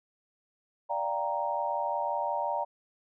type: chord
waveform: sine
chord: G minor seventh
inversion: second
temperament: equal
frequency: 587.3 / 698.5 / 784 / 932.3 Hz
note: D5 / F5 / G5 / Bb5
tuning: 0 / 0 / 0 / 0 cents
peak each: -34 / -36 / -35 / -31 dBFS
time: 0.89-2.65 s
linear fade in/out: 20 ms
effects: none